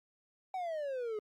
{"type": "exponential sweep", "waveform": "triangle", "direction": "down", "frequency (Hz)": [767, 415.3], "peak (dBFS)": -33, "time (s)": [0.54, 1.19], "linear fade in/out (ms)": 2, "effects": ["Opus 48 kbps"]}